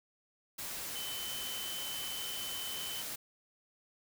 sine tone in noise, 3050 Hz, G7, 48 cents flat, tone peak -41 dBFS, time 0.95-3.02 s, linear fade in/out 10 ms, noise white, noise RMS -41 dBFS, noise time 0.58-3.16 s, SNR -3 dB, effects none

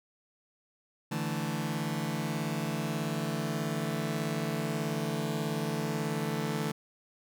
sawtooth chord, D suspended second, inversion none, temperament just, 146.83 / 165.19 / 220.2 Hz, D3 / E3 / A3, 0 / +4 / +2 cents, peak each -31 dBFS, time 1.11-6.72 s, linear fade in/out 10 ms, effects none

